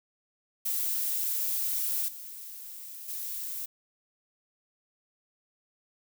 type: noise with level steps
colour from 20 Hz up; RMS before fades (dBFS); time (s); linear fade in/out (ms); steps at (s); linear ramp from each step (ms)
violet; -30 / -43 / -36; 0.65-3.66; 10; 2.08 / 3.08; 5
effects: none